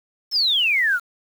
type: exponential sweep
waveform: sine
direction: down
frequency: 5450 to 1346 Hz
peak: -16 dBFS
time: 0.31-1 s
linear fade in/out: 50 ms
effects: 7-bit